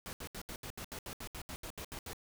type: noise bursts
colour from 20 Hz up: pink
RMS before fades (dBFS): -44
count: 15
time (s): 0.06-2.132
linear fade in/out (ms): 0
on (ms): 70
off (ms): 73
effects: none